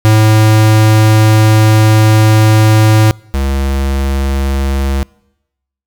square tone pair in turn, 108.7 / 68.14 Hz, A2 / C#2, -21 / -29 cents, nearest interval minor sixth, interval 808 cents, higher first, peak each -5 / -12 dBFS, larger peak first, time 0.05-3.11 / 3.34-5.03 s, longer first, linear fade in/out 0 ms, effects noise-tail reverb RT60 0.9 s tail -25 dB re dry

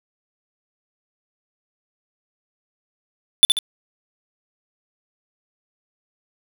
square tone with echo, 3511 Hz, A7, 4 cents flat, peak -6 dBFS, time 3.43-3.45 s, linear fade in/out 0 ms, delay 69 ms, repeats 2, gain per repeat -7 dB, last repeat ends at 3.588 s, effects 8-bit

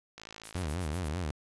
click train, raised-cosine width 0.2 ms, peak -27 dBFS, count 27, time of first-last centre 0.18-0.655 s, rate 54.7 Hz
violet noise with tremolo, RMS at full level -42 dBFS, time 0.44-1.08 s, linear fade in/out 0 ms, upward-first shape sine, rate 8.2 Hz, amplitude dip 100%
sawtooth tone with vibrato, 82.41 Hz, E2, in tune, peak -28 dBFS, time 0.55-1.31 s, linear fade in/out 0 ms, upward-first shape sine, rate 5.1 Hz, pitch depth 210 cents each way
effects resampled to 24000 Hz

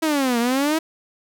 sawtooth exponential two-way sweep, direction down then up, 326.9 to 230 to 326.9 Hz, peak -14 dBFS, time 0.02-0.79 s, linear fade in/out 10 ms, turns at 0.39 s, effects none

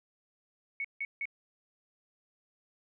sine tone bursts, 2217 Hz, C#7, in tune, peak -32 dBFS, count 3, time 0.8-1.255 s, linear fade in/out 2 ms, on 45 ms, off 160 ms, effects none

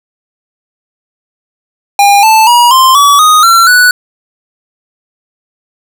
square tone with pitch steps, 807 / 880 / 959.7 / 1046.5 / 1141.3 / 1244.6 / 1357.2 / 1480 Hz, G#5 / A5 / B5 / C6 / D6 / D#6 / F6 / F#6, -50 / 0 / -50 / 0 / -50 / 0 / -50 / 0 cents, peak -3 dBFS, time 1.99-3.91 s, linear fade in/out 2 ms, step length 240 ms, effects none

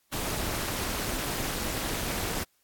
pink noise with amplitude modulation, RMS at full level -28 dBFS, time 0.12-2.44 s, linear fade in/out 10 ms, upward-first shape sine, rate 291 Hz, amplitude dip 80%, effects white hiss -70 dBFS RMS until 2.63 s + AAC 64 kbps

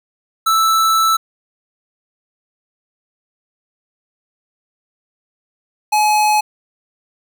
square tone pair in turn, 1318.5 / 847.7 Hz, E6 / G#5, 0 / +35 cents, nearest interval minor sixth, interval 765 cents, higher first, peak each -12 dBFS, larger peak neither, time 0.46-1.17 / 5.92-6.41 s, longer first, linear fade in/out 10 ms, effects 9-bit

